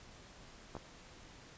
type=clicks; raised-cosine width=1 ms; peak=-29 dBFS; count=2; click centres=0.752 / 0.767 s; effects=pink hiss -56 dBFS RMS until 1.57 s + resampled to 16000 Hz